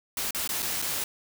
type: noise with dropouts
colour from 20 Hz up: white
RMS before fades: -30 dBFS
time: 0.17-1.04 s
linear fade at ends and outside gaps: 2 ms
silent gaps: 0.308-0.347 / 0.476-0.491 / 0.622-0.626 / 0.818-0.823 s
effects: none